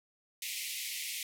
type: band-pass noise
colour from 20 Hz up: pink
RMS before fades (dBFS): -39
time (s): 0.42-1.23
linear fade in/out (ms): 2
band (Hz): 2000 to 16000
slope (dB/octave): 96
effects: none